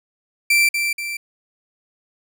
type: tone with echo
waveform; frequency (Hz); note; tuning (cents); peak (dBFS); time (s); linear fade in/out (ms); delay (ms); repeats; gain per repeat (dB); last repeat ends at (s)
40% pulse; 2346; D7; -2; -12; 0.5-0.69; 5; 240; 2; -6; 1.17
effects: none